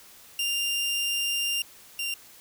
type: tone pair in turn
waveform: sawtooth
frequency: 2794 / 2779 Hz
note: F7 / F7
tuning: 0 / -9 cents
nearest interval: unison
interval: 9 cents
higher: first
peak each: -22 / -25 dBFS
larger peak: first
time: 0.39-1.62 / 1.99-2.14 s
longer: first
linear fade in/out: 2 ms
effects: white hiss -51 dBFS RMS until 2.4 s